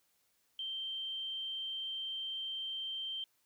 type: tone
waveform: sine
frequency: 3136 Hz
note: G7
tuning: in tune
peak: -37 dBFS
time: 0.59-3.24 s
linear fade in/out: 2 ms
effects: white hiss -75 dBFS RMS until 3.45 s